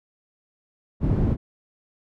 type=low-pass noise; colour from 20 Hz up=white; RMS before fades=-21 dBFS; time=1-1.37 s; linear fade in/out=50 ms; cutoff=160 Hz; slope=12 dB/octave; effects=none